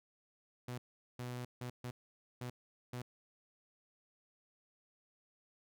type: tone bursts at uneven times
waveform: sawtooth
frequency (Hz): 123.47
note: B2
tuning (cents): 0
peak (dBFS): -37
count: 6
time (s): 0.68-0.78 / 1.19-1.45 / 1.61-1.7 / 1.84-1.91 / 2.41-2.5 / 2.93-3.02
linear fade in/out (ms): 5
effects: none